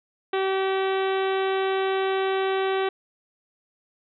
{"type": "harmonic tone", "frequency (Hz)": 383.9, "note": "G4", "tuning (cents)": -36, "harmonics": [1, 2, 3, 4, 5, 6, 7, 8, 9, 10], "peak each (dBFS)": [-23, -29, -33, -35, -37, -39, -40, -41, -42, -43], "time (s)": [0.33, 2.89], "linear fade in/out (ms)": 5, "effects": []}